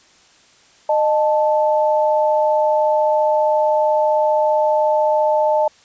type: tone pair together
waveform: sine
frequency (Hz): 612.5 / 877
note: D#5 / A5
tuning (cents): -27 / -6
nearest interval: tritone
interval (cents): 621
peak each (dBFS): -15 / -17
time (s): 0.89-5.68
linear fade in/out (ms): 5
effects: white hiss -51 dBFS RMS until 5.84 s + resampled to 16000 Hz